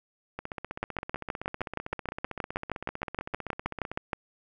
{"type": "two click trains", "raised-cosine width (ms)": 0.5, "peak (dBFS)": [-14, -20], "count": [22, 56], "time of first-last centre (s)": [[0.83, 4.132], [0.39, 3.916]], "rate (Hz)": [6.36, 15.6], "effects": []}